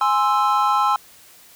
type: chord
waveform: triangle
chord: Ab augmented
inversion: none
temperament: equal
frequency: 830.6 / 1046.5 / 1318.5 Hz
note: Ab5 / C6 / E6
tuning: 0 / 0 / 0 cents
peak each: -18 dBFS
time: 0.01-0.96 s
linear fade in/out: 2 ms
effects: white hiss -48 dBFS RMS until 1.55 s